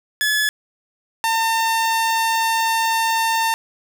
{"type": "tone pair in turn", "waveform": "sawtooth", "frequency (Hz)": [1711, 904], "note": ["A6", "A5"], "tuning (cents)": [-49, 47], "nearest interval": "major seventh", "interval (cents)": 1104, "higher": "first", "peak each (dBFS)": -13, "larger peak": "neither", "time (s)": [[0.21, 0.49], [1.24, 3.54]], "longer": "second", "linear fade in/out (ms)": 0, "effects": []}